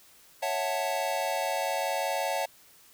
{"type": "chord", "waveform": "square", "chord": "F# minor seventh", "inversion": "second", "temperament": "equal", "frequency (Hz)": [554.4, 659.3, 740, 880], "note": ["C#5", "E5", "F#5", "A5"], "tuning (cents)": [0, 0, 0, 0], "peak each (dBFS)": -34, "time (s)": [0.42, 2.46], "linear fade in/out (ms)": 10, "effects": ["white hiss -57 dBFS RMS until 2.93 s"]}